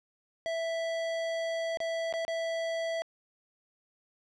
square tone with dropouts, 659.3 Hz, E5, in tune, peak -31 dBFS, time 0.46-3.02 s, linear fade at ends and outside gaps 0 ms, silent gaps 1.772-1.803 / 2.126-2.138 / 2.25-2.28 s, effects low-pass 5000 Hz 12 dB/octave

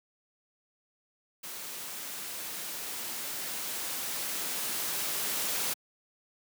white noise with level ramp, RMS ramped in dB -41 to -31 dBFS, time 1.43-5.74 s, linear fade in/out 10 ms, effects high-pass 150 Hz 12 dB/octave

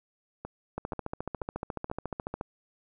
two click trains, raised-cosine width 1 ms, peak -23 / -19 dBFS, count 4 / 24, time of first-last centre 0.45-1.899 / 0.78-2.411 s, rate 2.07 / 14.1 Hz, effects none

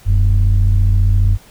sine tone pair together, 40.59 / 95.4 Hz, E1 / G2, -26 / -47 cents, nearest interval octave + minor third, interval 1479 cents, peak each -10 dBFS, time 0.05-1.38 s, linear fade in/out 50 ms, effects tanh soft clip ceiling -5 dBFS + pink hiss -45 dBFS RMS until 1.5 s

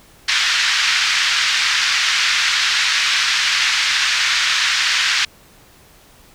pink band-pass noise, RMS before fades -17 dBFS, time 0.28-5.25 s, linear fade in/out 5 ms, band 1500 to 5600 Hz, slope 24 dB/octave, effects pink hiss -48 dBFS RMS until 6.34 s

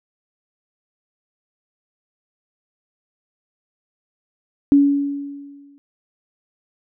sine tone with exponential decay, 282.7 Hz, C#4, 34 cents sharp, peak -7 dBFS, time 4.72-5.78 s, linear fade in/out 0 ms, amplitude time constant 230 ms, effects none

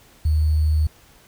sine tone with sample-and-hold, 77.1 Hz, D#2, 15 cents flat, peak -15 dBFS, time 0.25-0.87 s, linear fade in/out 5 ms, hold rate 4410 Hz, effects pink hiss -52 dBFS RMS until 1.27 s

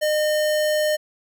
square tone, 609 Hz, D#5, 37 cents flat, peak -19 dBFS, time 0.01-0.97 s, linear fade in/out 20 ms, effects none

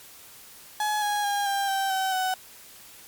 35% pulse tone with pitch steps, 845 / 828.1 / 811.5 / 795.3 / 779.4 / 763.8 / 748.5 Hz, G#5 / G#5 / G#5 / G5 / G5 / G5 / F#5, +30 / -5 / -40 / +25 / -10 / -45 / +20 cents, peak -22 dBFS, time 0.8-2.34 s, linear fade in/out 2 ms, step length 220 ms, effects white hiss -48 dBFS RMS until 3.07 s + MP3 96 kbps

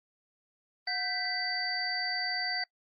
sine tone cluster, 729 / 1546 / 1980 / 4631 Hz, F#5 / G6 / B6 / D8, -26 / -24 / +4 / -25 cents, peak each -38 / -39 / -35 / -33 dBFS, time 0.87-2.64 s, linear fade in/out 5 ms, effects noise-tail reverb RT60 0.1 s tail -25 dB re dry + Opus 24 kbps

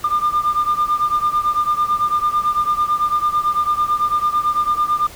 sine beating tone pair, 1200 / 1209 Hz, D6 / D6, +37 / +50 cents, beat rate 9 Hz, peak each -16 / -18 dBFS, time 0.04-5.07 s, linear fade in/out 5 ms, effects tanh soft clip ceiling -10 dBFS + pink hiss -38 dBFS RMS until 5.15 s

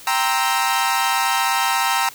sawtooth chord, C dominant seventh, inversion second, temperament equal with one note detuned, 784 / 932.3 / 1046.5 / 1312.4 Hz, G5 / Bb5 / C6 / E6, 0 / 0 / 0 / -8 cents, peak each -19 / -17 / -22 / -20 dBFS, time 0.07-2.09 s, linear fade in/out 2 ms, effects white hiss -41 dBFS RMS until 2.14 s

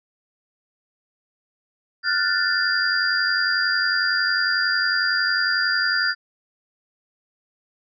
sine tone cluster, 1405 / 1496 / 1770 / 4792 Hz, F6 / F#6 / A6 / D8, +10 / +19 / +10 / +34 cents, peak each -24 dBFS, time 2.03-6.15 s, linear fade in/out 50 ms, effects none

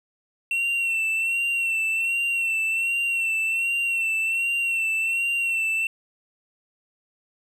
triangle tone with vibrato, 2711 Hz, E7, 48 cents sharp, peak -20 dBFS, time 0.51-5.87 s, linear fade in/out 2 ms, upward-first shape sine, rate 1.3 Hz, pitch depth 39 cents each way, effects none

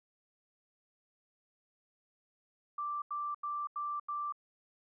sine tone bursts, 1174.7 Hz, D6, in tune, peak -34 dBFS, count 5, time 2.78-4.324 s, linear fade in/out 5 ms, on 240 ms, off 86 ms, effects none

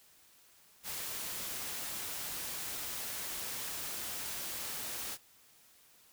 white noise, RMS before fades -40 dBFS, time 0.83-5.18 s, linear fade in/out 50 ms, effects white hiss -63 dBFS RMS until 6.12 s

